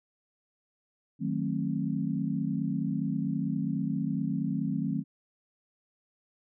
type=chord; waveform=sine; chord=D# diminished seventh; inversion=none; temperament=equal with one note detuned; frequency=155.56 / 185 / 220 / 267.6 Hz; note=D#3 / F#3 / A3 / C4; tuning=0 / 0 / 0 / +39 cents; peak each=-33 dBFS; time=1.19-5.04 s; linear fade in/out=50 ms; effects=none